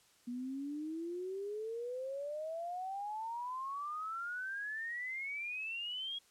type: exponential sweep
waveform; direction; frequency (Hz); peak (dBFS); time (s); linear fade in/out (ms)
sine; up; 238.8 to 3323; -38; 0.27-6.19; 10
effects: white hiss -67 dBFS RMS until 6.3 s + low-pass 10000 Hz 12 dB/octave